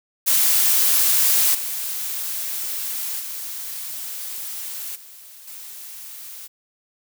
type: noise with level steps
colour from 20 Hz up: blue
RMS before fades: -17 / -27 / -31 / -43 / -37 dBFS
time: 0.26-6.48 s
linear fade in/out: 20 ms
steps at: 1.54 / 3.19 / 4.95 / 5.47 s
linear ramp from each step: 10 ms
effects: none